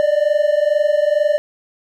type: tone pair together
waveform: triangle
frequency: 585 / 607.2 Hz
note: D5 / D#5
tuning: -7 / -42 cents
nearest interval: minor second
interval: 65 cents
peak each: -14 dBFS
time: 0-1.38 s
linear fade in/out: 0 ms
effects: none